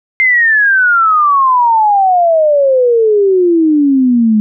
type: exponential sweep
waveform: sine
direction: down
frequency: 2104 to 210.3 Hz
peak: -6 dBFS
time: 0.2-4.4 s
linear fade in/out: 0 ms
effects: none